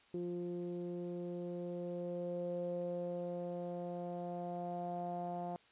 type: tone with low-pass filter sweep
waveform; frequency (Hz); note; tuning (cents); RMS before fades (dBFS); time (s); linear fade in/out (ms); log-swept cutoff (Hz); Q
sawtooth; 175.4; F3; +8; -41; 0.14-5.56; 0; 390 to 750; 6.8
effects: white hiss -66 dBFS RMS until 5.71 s + resampled to 8000 Hz